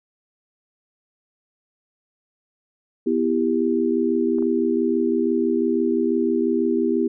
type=chord; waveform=sine; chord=E minor; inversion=second; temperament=just; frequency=247.2 / 329.6 / 395.6 Hz; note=B3 / E4 / G4; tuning=+2 / 0 / +16 cents; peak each=-22 dBFS; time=3.06-7.08 s; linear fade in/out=10 ms
type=clicks; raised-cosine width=1 ms; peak=-27 dBFS; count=2; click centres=4.385 / 4.425 s
effects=none